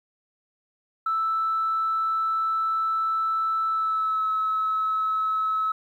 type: tone with pitch glide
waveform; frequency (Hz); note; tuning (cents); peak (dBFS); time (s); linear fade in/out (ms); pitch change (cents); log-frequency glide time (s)
sine; 1318.5 to 1294.4; E6 to E6; 0 to -32; -21; 1.06-5.72; 5; -32; 3.67-4.27
effects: tanh soft clip ceiling -17 dBFS + 10-bit